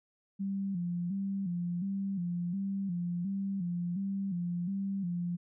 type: tone with vibrato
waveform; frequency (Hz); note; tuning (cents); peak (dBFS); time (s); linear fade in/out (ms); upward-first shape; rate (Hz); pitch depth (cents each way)
sine; 185; F#3; 0; -31; 0.39-5.37; 20; square; 1.4; 100
effects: none